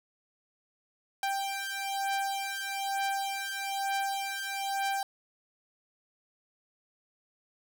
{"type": "beating tone pair", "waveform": "sawtooth", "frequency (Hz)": [786, 787.1], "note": ["G5", "G5"], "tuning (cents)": [4, 7], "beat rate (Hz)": 1.1, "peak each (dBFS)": -30, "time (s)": [1.23, 5.03], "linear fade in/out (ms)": 2, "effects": []}